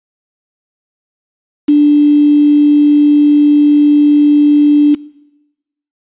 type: tone with quantisation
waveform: sine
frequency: 293.7 Hz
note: D4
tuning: in tune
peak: -4 dBFS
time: 1.68-4.95 s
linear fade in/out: 10 ms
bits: 4
effects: noise-tail reverb RT60 1.0 s tail -22 dB re dry + resampled to 8000 Hz